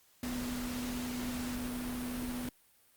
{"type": "tone in noise", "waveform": "sine", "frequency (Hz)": 246.9, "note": "B3", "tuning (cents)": 0, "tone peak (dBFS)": -36, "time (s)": [0.23, 2.49], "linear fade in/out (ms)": 2, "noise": "pink", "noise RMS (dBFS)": -42, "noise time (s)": [0.23, 2.49], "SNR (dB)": 3, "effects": ["white hiss -66 dBFS RMS until 2.96 s", "Opus 48 kbps"]}